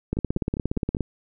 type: two click trains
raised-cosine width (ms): 3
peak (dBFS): -18 / -11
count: 5 / 16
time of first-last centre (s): 0.17-0.968 / 0.13-1.007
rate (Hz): 5.01 / 17.1
effects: none